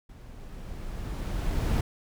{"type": "noise with level ramp", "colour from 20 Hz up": "brown", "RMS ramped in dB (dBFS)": [-47, -24], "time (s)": [0.09, 1.81], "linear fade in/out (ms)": 5, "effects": []}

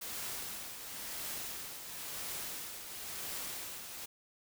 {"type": "noise with tremolo", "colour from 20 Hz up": "white", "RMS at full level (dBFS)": -40, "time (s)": [0.01, 4.06], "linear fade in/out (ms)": 10, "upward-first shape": "triangle", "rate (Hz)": 0.97, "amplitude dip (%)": 55, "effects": []}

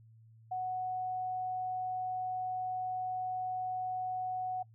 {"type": "tone", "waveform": "sine", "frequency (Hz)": 740, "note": "F#5", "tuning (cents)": 0, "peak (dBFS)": -33, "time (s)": [0.51, 4.63], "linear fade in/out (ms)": 10, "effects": ["noise-tail reverb RT60 0.1 s tail -22 dB re dry", "added 112 Hz sine -56 dBFS peak until 4.74 s"]}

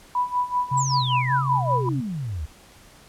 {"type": "tone with tremolo", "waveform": "sine", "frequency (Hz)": 988, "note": "B5", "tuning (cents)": 0, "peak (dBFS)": -18, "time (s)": [0.15, 1.89], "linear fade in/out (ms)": 2, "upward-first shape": "sine", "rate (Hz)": 5.2, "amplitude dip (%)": 85}
{"type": "tone with vibrato", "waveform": "sine", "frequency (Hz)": 130.81, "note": "C3", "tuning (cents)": 0, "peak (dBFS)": -23, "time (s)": [0.71, 2.01], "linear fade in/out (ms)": 10, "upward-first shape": "square", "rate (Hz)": 1.7, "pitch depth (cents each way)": 41}
{"type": "exponential sweep", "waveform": "sine", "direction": "down", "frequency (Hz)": [7940, 68.3], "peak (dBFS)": -26, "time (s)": [0.77, 2.46], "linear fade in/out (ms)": 10}
{"effects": ["pink hiss -50 dBFS RMS until 3.08 s", "low-pass 12000 Hz 12 dB/octave"]}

